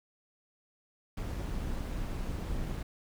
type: noise with amplitude modulation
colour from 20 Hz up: brown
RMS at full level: -33 dBFS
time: 1.17-2.83 s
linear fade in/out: 5 ms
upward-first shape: sine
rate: 209 Hz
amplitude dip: 50%
effects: none